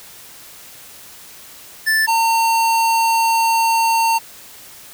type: tone pair in turn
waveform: square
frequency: 1760 / 910 Hz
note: A6 / A#5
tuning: 0 / -42 cents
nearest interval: major seventh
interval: 1142 cents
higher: first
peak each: -14 dBFS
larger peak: neither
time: 1.86-2.07 / 2.07-4.19 s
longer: second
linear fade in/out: 20 ms
effects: white hiss -40 dBFS RMS until 4.93 s